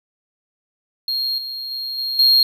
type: tone with level steps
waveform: triangle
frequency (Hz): 4244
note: C8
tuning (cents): +24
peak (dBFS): -18 / -25 / -23 / -20 / -9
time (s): 1.08-2.43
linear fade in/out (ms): 2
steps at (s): 1.38 / 1.71 / 1.98 / 2.19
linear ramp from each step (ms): 2
effects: none